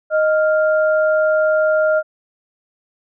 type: tone pair together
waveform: sine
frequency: 622.2 / 1396.9 Hz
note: D#5 / F6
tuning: 0 / 0 cents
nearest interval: octave + major second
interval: 1400 cents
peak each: -13 / -20 dBFS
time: 0.1-2.03 s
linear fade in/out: 50 ms
effects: none